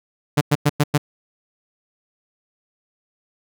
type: tone bursts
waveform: sawtooth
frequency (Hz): 146.83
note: D3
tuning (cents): 0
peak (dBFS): -9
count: 5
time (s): 0.37-0.98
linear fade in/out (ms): 10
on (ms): 42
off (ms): 100
effects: none